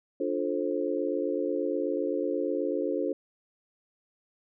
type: chord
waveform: sine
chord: D minor seventh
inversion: none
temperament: just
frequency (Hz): 293.7 / 352.4 / 440.5 / 528.6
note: D4 / F4 / A4 / C5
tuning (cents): 0 / +16 / +2 / +18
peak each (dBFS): -32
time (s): 0.2-3.13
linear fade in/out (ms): 5
effects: none